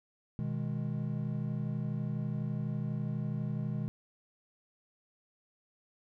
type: chord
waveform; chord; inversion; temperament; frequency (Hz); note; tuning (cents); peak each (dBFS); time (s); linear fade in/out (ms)
triangle; G# minor; first; equal; 123.47 / 155.56 / 207.7; B2 / D#3 / G#3; 0 / 0 / 0; -34 / -34 / -36; 0.39-3.88; 0
effects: none